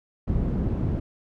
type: low-pass noise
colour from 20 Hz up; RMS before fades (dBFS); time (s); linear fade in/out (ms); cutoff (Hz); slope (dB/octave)
white; -25; 0.27-1; 10; 160; 12
effects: none